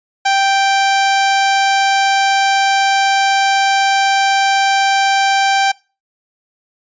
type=tone; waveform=sawtooth; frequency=784 Hz; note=G5; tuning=in tune; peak=-7 dBFS; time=0.25-5.72 s; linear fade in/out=10 ms; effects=noise-tail reverb RT60 0.3 s tail -22 dB re dry + resampled to 16000 Hz